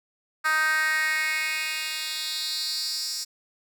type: tone with high-pass filter sweep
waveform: 10% pulse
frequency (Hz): 312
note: D#4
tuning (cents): +5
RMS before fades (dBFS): -27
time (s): 0.44-3.25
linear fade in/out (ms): 20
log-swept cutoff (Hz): 1400 to 5700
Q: 3.8
effects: none